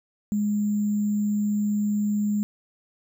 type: tone with sample-and-hold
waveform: sine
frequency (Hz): 207.7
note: G#3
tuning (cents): 0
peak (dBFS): -21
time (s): 0.32-2.43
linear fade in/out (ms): 0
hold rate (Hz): 7350
effects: none